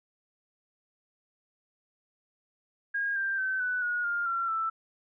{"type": "tone with pitch steps", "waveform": "sine", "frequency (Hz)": [1629, 1581.7, 1535.8, 1491.2, 1447.9, 1405.9, 1365.1, 1325.5], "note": ["G#6", "G6", "G6", "F#6", "F#6", "F6", "F6", "E6"], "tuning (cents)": [-34, 15, -36, 13, -38, 11, -40, 9], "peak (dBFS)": -27, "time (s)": [2.94, 4.7], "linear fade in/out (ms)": 10, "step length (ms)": 220, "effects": []}